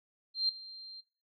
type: tone with ADSR envelope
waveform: sine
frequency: 4168 Hz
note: C8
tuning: 7 cents flat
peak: -25 dBFS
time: 0.34-1.01 s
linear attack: 150 ms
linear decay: 4 ms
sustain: -20 dB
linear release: 13 ms
effects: noise-tail reverb RT60 0.4 s tail -17 dB re dry